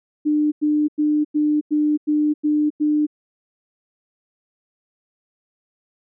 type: tone bursts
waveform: sine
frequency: 300 Hz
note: D4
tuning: 37 cents sharp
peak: -15 dBFS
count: 8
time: 0.25-3.068 s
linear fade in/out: 20 ms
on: 270 ms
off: 94 ms
effects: none